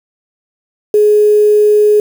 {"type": "tone with quantisation", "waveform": "sine", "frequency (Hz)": 420, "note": "G#4", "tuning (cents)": 19, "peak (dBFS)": -5, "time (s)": [0.94, 2], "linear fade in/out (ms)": 2, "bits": 5, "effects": []}